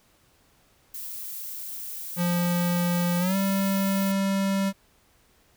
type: noise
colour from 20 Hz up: violet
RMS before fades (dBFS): -36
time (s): 0.94-4.12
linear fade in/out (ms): 5
type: tone with pitch glide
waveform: square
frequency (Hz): 174.9 to 195.19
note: F3 to G3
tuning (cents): +3 to -7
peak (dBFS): -23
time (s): 2.16-4.73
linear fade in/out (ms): 50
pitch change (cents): +190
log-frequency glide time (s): 3.19-3.36
effects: pink hiss -62 dBFS RMS until 5.56 s